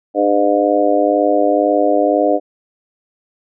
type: harmonic tone with a mistuned harmonic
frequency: 102 Hz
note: G#2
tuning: 31 cents flat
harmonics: 3 / 4 / 5 / 6 / 7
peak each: -17 / -20 / -17 / -16 / -18 dBFS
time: 0.14-2.4 s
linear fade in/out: 50 ms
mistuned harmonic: 3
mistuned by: -31 cents
effects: none